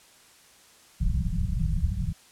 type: low-pass noise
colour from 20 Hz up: pink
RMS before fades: -26 dBFS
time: 1-2.13 s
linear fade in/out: 10 ms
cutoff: 190 Hz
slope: 96 dB/octave
effects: white hiss -55 dBFS RMS until 2.31 s + low-pass 10000 Hz 12 dB/octave